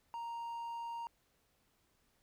triangle tone, 932.3 Hz, A#5, in tune, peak -38 dBFS, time 0.14-1.07 s, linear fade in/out 0 ms, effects pink hiss -75 dBFS RMS until 2.22 s

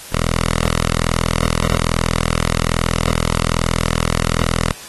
5% pulse tone with notch filter, 41.2 Hz, E1, in tune, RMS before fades -18 dBFS, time 0.12-4.73 s, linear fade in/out 10 ms, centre 330 Hz, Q 1, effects white hiss -35 dBFS RMS until 4.88 s + AAC 32 kbps

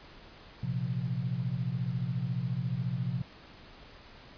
sine chord, Bb suspended second, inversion none, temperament equal, 116.54 / 130.81 / 174.61 Hz, Bb2 / C3 / F3, 0 / 0 / 0 cents, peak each -35 / -32 / -36 dBFS, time 0.63-3.22 s, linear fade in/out 5 ms, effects pink hiss -52 dBFS RMS until 4.37 s + resampled to 11025 Hz

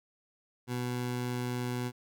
20% pulse tone, 123.47 Hz, B2, in tune, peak -27 dBFS, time 0.67-1.92 s, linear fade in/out 50 ms, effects none

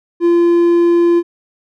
triangle tone, 343.5 Hz, F4, 29 cents flat, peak -6 dBFS, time 0.2-1.23 s, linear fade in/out 50 ms, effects none

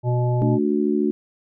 harmonic tone, 122.7 Hz, B2, 11 cents flat, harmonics 1 / 3 / 5 / 7, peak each -18 / -28 / -29 / -31 dBFS, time 0.03-0.59 s, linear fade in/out 50 ms
sine chord, D major, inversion second, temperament just, 220.2 / 293.7 / 367.1 Hz, A3 / D4 / F#4, +2 / 0 / -14 cents, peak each -22 dBFS, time 0.42-1.11 s, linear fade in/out 0 ms
effects none

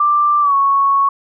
sine tone with pitch glide, 1180 to 1107.4 Hz, D6 to C#6, +8 to -2 cents, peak -10 dBFS, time 0-1.09 s, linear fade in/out 5 ms, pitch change -110 cents, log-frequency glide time 0.41-0.54 s, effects none

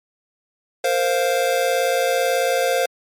square chord, Bb suspended second, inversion none, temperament just, 466.2 / 524.4 / 699.2 Hz, Bb4 / C5 / F5, 0 / +4 / +2 cents, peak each -25 / -20 / -23 dBFS, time 0.84-2.86 s, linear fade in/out 5 ms, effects MP3 64 kbps

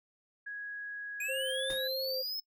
sine tone, 1661.2 Hz, G#6, in tune, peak -38 dBFS, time 0.46-1.88 s, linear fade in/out 10 ms
square linear sweep, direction up, 2450 to 5230 Hz, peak -35 dBFS, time 1.2-2.4 s, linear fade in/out 5 ms
sine tone with vibrato, 526 Hz, C5, 9 cents sharp, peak -35 dBFS, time 1.28-2.23 s, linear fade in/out 20 ms, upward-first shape sine, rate 3.1 Hz, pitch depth 15 cents each way
pink noise with exponential decay, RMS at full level -43 dBFS, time 1.7-1.9 s, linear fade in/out 1 ms, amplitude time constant 43 ms
effects noise-tail reverb RT60 0.1 s tail -21 dB re dry

